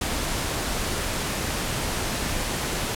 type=noise; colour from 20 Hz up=pink; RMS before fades=-27 dBFS; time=0.01-2.95 s; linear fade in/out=5 ms; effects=low-pass 12000 Hz 12 dB/octave